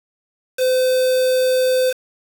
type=tone with quantisation; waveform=triangle; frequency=512 Hz; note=C5; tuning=38 cents flat; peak=-12 dBFS; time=0.57-1.94 s; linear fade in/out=50 ms; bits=4; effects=none